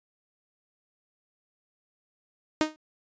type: tone with exponential decay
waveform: sawtooth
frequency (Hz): 310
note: D#4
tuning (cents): -6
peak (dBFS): -14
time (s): 2.61-2.76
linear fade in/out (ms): 0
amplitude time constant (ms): 32
effects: resampled to 16000 Hz